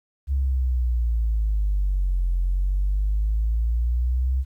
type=exponential two-way sweep; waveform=sine; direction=down then up; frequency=69.3 to 43.65 to 66.1 Hz; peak=-18 dBFS; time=0.27-4.45 s; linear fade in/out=50 ms; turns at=2.3 s; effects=tanh soft clip ceiling -15 dBFS + 10-bit